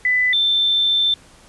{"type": "tone pair in turn", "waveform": "sine", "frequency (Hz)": [1998, 3553], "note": ["B6", "A7"], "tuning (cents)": [20, 16], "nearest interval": "minor seventh", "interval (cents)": 996, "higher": "second", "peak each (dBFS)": -14, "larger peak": "neither", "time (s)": [[0.05, 0.33], [0.33, 1.14]], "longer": "second", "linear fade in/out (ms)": 2, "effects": ["pink hiss -48 dBFS RMS until 1.48 s", "resampled to 24000 Hz"]}